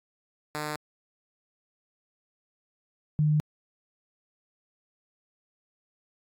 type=tone pair in turn; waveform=5% pulse / sine; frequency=150.9 / 151.43 Hz; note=D3 / D#3; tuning=+47 / -47 cents; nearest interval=unison; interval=6 cents; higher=second; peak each=-20 dBFS; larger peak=neither; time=0.55-0.76 / 3.19-3.4 s; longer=neither; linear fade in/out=0 ms; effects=AAC 64 kbps